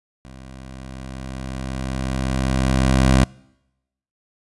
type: tone with level ramp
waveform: 15% pulse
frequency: 65.41 Hz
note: C2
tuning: in tune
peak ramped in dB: -33 to -5 dBFS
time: 0.25-3.24 s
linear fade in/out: 0 ms
effects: noise-tail reverb RT60 0.9 s tail -26 dB re dry + resampled to 24000 Hz